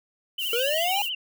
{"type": "noise", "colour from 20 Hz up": "violet", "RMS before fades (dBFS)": -33, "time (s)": [0.38, 1.1], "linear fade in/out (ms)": 50}
{"type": "tone with vibrato", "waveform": "sine", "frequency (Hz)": 2908, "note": "F#7", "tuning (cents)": -31, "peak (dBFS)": -27, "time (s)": [0.38, 1.15], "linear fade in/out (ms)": 5, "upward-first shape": "triangle", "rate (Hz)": 14, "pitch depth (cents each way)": 130}
{"type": "linear sweep", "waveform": "square", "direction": "up", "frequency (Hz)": [452.9, 830.6], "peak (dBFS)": -25, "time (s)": [0.53, 1.02], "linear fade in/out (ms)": 2}
{"effects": []}